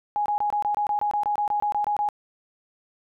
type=tone bursts; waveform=sine; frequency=830.6 Hz; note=G#5; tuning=in tune; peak=-21 dBFS; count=16; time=0.16-2.088 s; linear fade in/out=0 ms; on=98 ms; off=24 ms; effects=none